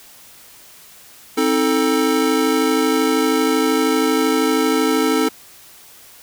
square chord, A diminished, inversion first, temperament just, 264 / 316.8 / 440 Hz, C4 / Eb4 / A4, +16 / +31 / 0 cents, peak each -20 dBFS, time 1.37-5.29 s, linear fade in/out 10 ms, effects white hiss -44 dBFS RMS until 6.22 s

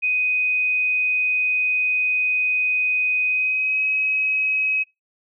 sine tone with pitch glide, 2500 to 2545 Hz, D#7 to D#7, +8 to +39 cents, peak -18 dBFS, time 0.02-4.84 s, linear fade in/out 20 ms, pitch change +31 cents, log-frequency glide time 3.26-3.83 s, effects noise-tail reverb RT60 0.2 s tail -23 dB re dry

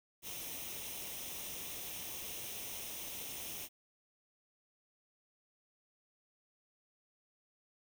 white noise with comb filter, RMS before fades -44 dBFS, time 0.22-3.69 s, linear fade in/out 50 ms, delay 0.33 ms, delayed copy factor +0.6, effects none

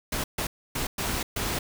pink noise bursts at uneven times, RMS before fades -29 dBFS, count 5, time 0.12-0.24 / 0.38-0.47 / 0.75-0.87 / 0.98-1.23 / 1.36-1.59 s, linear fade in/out 5 ms, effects none

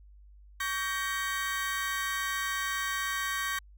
35% pulse chord, G diminished, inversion second, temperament just, 1128.9 / 1568 / 1881.6 Hz, Db6 / G6 / Bb6, +31 / 0 / +16 cents, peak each -33 dBFS, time 0.6-3.59 s, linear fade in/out 5 ms, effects added 50 Hz sine -51 dBFS peak until 3.77 s

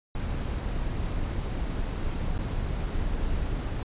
brown noise with dropouts, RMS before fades -29 dBFS, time 0.15-3.83 s, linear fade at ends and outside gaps 1 ms, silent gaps 2.38-2.388 s, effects resampled to 8000 Hz

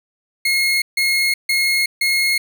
30% pulse tone bursts, 2157 Hz, C#7, 48 cents flat, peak -12 dBFS, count 4, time 0.45-2.38 s, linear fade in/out 5 ms, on 370 ms, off 150 ms, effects none

